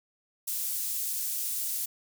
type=high-pass noise; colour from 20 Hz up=pink; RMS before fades=-32 dBFS; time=0.47-1.86 s; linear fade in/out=10 ms; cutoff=9800 Hz; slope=12 dB/octave; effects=none